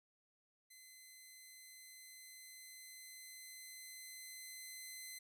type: tone with level ramp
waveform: 10% pulse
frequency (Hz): 2045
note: C7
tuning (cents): -40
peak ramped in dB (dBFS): -49 to -39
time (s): 0.7-5.19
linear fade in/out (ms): 10
effects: none